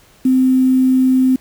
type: tone with quantisation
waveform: sine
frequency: 258.9 Hz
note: C4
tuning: 18 cents flat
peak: -9 dBFS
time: 0.25-1.36 s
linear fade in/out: 5 ms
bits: 6
effects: pink hiss -49 dBFS RMS until 1.4 s